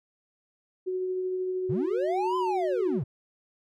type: tone with tremolo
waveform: sine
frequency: 370 Hz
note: F#4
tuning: in tune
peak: -26 dBFS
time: 0.86-3 s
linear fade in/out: 20 ms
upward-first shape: triangle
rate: 13 Hz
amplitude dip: 25%
type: linear two-way sweep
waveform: triangle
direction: up then down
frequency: 105.1 to 1035 to 105.1 Hz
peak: -25 dBFS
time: 1.69-3.04 s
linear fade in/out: 10 ms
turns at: 2.37 s
effects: none